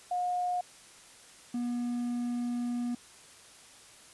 sine / triangle tone pair in turn, 718 / 241.4 Hz, F5 / B3, +48 / -39 cents, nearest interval octave + perfect fifth, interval 1887 cents, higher first, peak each -28 dBFS, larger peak neither, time 0.11-0.61 / 1.54-2.95 s, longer second, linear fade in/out 5 ms, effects white hiss -54 dBFS RMS until 4.13 s + resampled to 24000 Hz

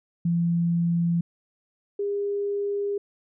sine tone pair in turn, 170.2 / 404.8 Hz, F3 / G#4, -44 / -44 cents, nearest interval octave + minor third, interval 1500 cents, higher second, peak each -20 / -24 dBFS, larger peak first, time 0.25-1.21 / 1.99-2.98 s, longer second, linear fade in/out 5 ms, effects none

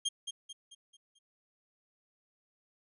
sawtooth tone with echo, 3210 Hz, G7, 40 cents sharp, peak -26 dBFS, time 0.05-0.09 s, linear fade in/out 10 ms, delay 220 ms, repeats 5, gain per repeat -7 dB, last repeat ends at 1.19 s, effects resampled to 24000 Hz

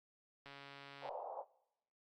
click train, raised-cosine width 0.3 ms, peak -37 dBFS, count 89, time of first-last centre 0.46-1.089 s, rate 140 Hz
pink band-pass noise, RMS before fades -46 dBFS, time 1.01-1.45 s, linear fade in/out 50 ms, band 520 to 920 Hz, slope 48 dB/octave
effects noise-tail reverb RT60 0.9 s tail -22 dB re dry + Opus 48 kbps

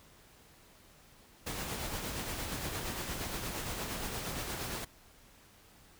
pink noise with tremolo, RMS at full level -37 dBFS, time 1.46-4.85 s, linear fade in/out 10 ms, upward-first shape sine, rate 8.6 Hz, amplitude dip 35%, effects pink hiss -60 dBFS RMS until 5.99 s

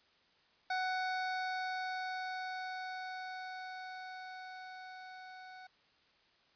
25% pulse tone with level ramp, 744 Hz, F#5, 9 cents sharp, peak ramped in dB -29 to -46 dBFS, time 0.7-5.67 s, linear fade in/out 5 ms, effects white hiss -69 dBFS RMS until 6.55 s + resampled to 11025 Hz

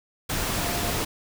sine tone in noise, 698.5 Hz, F5, in tune, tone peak -35 dBFS, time 0.61-0.93 s, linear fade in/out 10 ms, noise pink, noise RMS -27 dBFS, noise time 0.29-1.05 s, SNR -11 dB, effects none

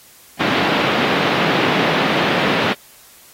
pink band-pass noise, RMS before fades -18 dBFS, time 0.39-2.74 s, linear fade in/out 20 ms, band 160 to 3600 Hz, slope 24 dB/octave, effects white hiss -46 dBFS RMS until 3.33 s + AAC 48 kbps

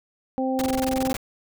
harmonic tone, 261.6 Hz, C4, in tune, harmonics 1 / 2 / 3, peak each -24 / -27 / -29 dBFS, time 0.38-1.13 s, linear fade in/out 0 ms
pink noise bursts, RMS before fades -30 dBFS, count 13, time 0.59-1.167 s, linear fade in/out 0 ms, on 25 ms, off 21 ms
effects none

